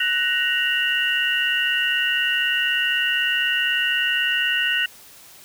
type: tone cluster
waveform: sine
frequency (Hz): 1488 / 1872 / 2760 / 2900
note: F#6 / A#6 / F7 / F#7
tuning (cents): +9 / +7 / -21 / -35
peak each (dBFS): -24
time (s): 0-4.86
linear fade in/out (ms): 5
effects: white hiss -46 dBFS RMS until 5.44 s